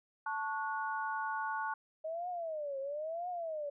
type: chord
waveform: sine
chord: F# minor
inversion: first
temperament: equal with one note detuned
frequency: 880 / 1108.7 / 1459.6 Hz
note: A5 / C#6 / F#6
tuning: 0 / 0 / -24 cents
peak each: -37 / -40 / -39 dBFS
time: 0.26-1.74 s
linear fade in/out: 5 ms
type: tone with vibrato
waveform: sine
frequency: 624 Hz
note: D#5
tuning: 5 cents sharp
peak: -36 dBFS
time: 2.04-3.7 s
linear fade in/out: 10 ms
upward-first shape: triangle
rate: 1 Hz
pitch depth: 270 cents each way
effects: none